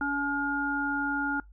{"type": "harmonic tone", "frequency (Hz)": 283.9, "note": "C#4", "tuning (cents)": 41, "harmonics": [1, 3, 5], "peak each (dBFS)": [-31, -34, -29], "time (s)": [0.01, 1.4], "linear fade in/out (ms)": 2, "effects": ["noise-tail reverb RT60 0.2 s tail -25 dB re dry", "added 50 Hz sine -49 dBFS peak until 1.52 s"]}